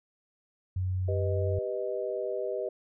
sine tone with pitch glide, 92.5 to 93.41 Hz, F#2 to F#2, 0 to +17 cents, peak -27 dBFS, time 0.76-1.59 s, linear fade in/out 5 ms, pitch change +17 cents, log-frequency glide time 0.87-1.44 s
sine chord, G augmented, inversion none, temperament equal, 392 / 493.9 / 622.3 Hz, G4 / B4 / D#5, 0 / 0 / 0 cents, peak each -34 dBFS, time 1.08-2.69 s, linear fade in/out 5 ms
effects none

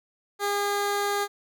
15% pulse tone, 406.1 Hz, G#4, 39 cents flat, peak -18 dBFS, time 0.39-1.28 s, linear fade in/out 50 ms, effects none

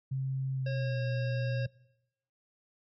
sine tone with pitch glide, 133.2 to 122.14 Hz, C3 to B2, +31 to -19 cents, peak -30 dBFS, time 0.11-1.67 s, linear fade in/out 10 ms, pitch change -150 cents, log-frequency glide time 0.54-1.02 s
harmonic tone, 543 Hz, C#5, 36 cents flat, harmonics 1 / 3 / 5 / 7 / 9 / 10, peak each -37 / -44 / -48 / -54 / -54 / -60 dBFS, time 0.66-1.66 s, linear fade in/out 5 ms
effects noise-tail reverb RT60 0.9 s tail -23 dB re dry

